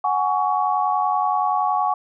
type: chord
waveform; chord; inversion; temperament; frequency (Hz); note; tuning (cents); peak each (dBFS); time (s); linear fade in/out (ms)
sine; F# suspended second; none; equal with one note detuned; 740 / 830.6 / 1122.9; F#5 / G#5 / C#6; 0 / 0 / +22; -22; 0.04-1.94; 5
effects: none